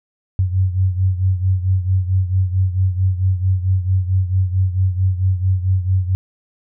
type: beating tone pair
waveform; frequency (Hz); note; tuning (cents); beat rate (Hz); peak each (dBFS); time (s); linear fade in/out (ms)
sine; 92.5 / 97; F#2 / G2; 0 / -18; 4.5; -15 / -20; 0.39-6.15; 0
effects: none